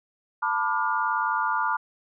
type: chord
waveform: sine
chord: B half-diminished seventh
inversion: third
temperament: just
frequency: 889 / 987.8 / 1185.3 / 1422.4 Hz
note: A5 / B5 / D6 / F6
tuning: +18 / 0 / +16 / +31 cents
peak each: -28 dBFS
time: 0.42-1.77 s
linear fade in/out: 10 ms
effects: none